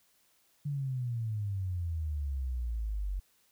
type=exponential sweep; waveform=sine; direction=down; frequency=147.4 to 46.04 Hz; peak=-31 dBFS; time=0.65-3.2 s; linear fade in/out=10 ms; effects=white hiss -69 dBFS RMS until 3.51 s